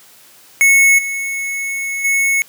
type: tone with level steps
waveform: square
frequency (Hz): 2199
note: C#7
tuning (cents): -14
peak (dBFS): -8 / -20 / -13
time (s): 0.61-2.42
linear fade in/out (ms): 0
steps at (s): 0.98 / 2.04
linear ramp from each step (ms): 10
effects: white hiss -45 dBFS RMS until 2.48 s + high-pass 100 Hz 12 dB/octave